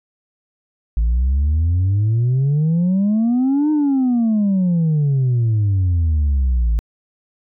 sine exponential two-way sweep, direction up then down, 53.7 to 308.6 to 53.7 Hz, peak -11 dBFS, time 0.97-6.79 s, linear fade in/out 0 ms, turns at 3.71 s, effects tanh soft clip ceiling -12 dBFS

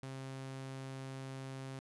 sawtooth tone, 133.4 Hz, C3, 34 cents sharp, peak -39 dBFS, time 0.03-1.79 s, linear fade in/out 0 ms, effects resampled to 24000 Hz

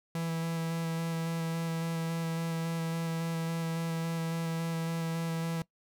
45% pulse tone with vibrato, 164.81 Hz, E3, in tune, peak -31 dBFS, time 0.15-5.62 s, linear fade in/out 2 ms, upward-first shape square, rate 3.6 Hz, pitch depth 9 cents each way, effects noise-tail reverb RT60 0.1 s tail -20 dB re dry

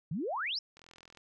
sine exponential sweep, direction up, 138.59 to 5588 Hz, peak -32 dBFS, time 0.11-0.59 s, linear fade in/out 5 ms
click train, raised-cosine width 0.2 ms, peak -37 dBFS, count 18, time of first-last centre 0.77-1.173 s, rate 42.2 Hz
effects none

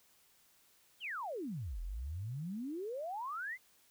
sine exponential two-way sweep, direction down then up, 3322 to 39.64 to 2141 Hz, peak -38 dBFS, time 1-3.58 s, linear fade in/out 50 ms, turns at 1.81 s, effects white hiss -68 dBFS RMS until 3.9 s

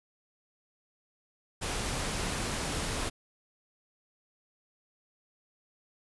pink noise, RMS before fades -33 dBFS, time 1.61-3.1 s, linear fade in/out 20 ms, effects resampled to 24000 Hz

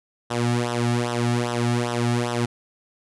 sawtooth tone with flanger, 119.9 Hz, A#2, 49 cents sharp, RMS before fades -23 dBFS, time 0.3-2.46 s, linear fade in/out 10 ms, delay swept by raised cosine 0.43 to 2.03 ms, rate 2.5 Hz, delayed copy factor -0.8, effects resampled to 24000 Hz

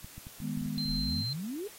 clicks, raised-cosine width 5 ms, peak -32 dBFS, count 9, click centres 0.045 / 0.18 / 0.269 / 0.403 / 0.575 / 0.616 / 0.661 / 0.777 / 0.856 s
sine chord, G# minor, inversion second, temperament equal, 155.56 / 207.7 / 246.9 Hz, D#3 / G#3 / B3, 0 / 0 / 0 cents, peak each -36 dBFS, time 0.4-1.25 s, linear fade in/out 50 ms
sine tone, 4126 Hz, C8, 25 cents flat, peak -33 dBFS, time 0.78-1.33 s, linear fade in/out 0 ms
sine exponential sweep, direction up, 34 to 440 Hz, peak -34 dBFS, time 0.88-1.68 s, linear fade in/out 10 ms
effects white hiss -51 dBFS RMS until 1.78 s + AAC 48 kbps

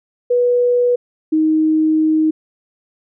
sine tone pair in turn, 488.8 / 313.3 Hz, B4 / D#4, -18 / +12 cents, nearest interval minor sixth, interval 770 cents, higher first, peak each -11 dBFS, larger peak neither, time 0.3-0.96 / 1.32-2.31 s, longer second, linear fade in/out 10 ms, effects none

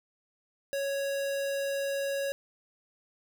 square tone, 554.4 Hz, C#5, in tune, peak -30 dBFS, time 0.73-2.32 s, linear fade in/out 0 ms, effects none

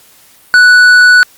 sine tone with tanh clipping, 1480 Hz, F#6, in tune, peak -3 dBFS, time 0.54-1.23 s, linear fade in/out 0 ms, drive 9 dB, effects white hiss -43 dBFS RMS until 1.37 s + Opus 48 kbps

